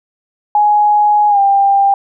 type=tone with pitch glide; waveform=sine; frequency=835 to 794.1 Hz; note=G#5 to G5; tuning=+9 to +22 cents; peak=-7 dBFS; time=0.55-1.94 s; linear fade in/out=2 ms; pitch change=-87 cents; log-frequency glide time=1.29-1.39 s; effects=none